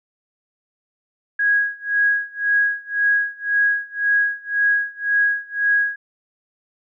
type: tone with tremolo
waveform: sine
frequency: 1652 Hz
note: G#6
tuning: 10 cents flat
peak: -13 dBFS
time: 1.39-5.96 s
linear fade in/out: 5 ms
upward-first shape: sine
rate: 1.9 Hz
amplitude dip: 95%
effects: none